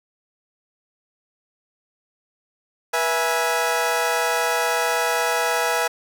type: chord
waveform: 20% pulse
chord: E major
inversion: second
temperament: equal with one note detuned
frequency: 485.4 / 659.3 / 830.6 Hz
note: B4 / E5 / G#5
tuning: -30 / 0 / 0 cents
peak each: -19 dBFS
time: 2.93-5.88 s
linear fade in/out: 10 ms
effects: none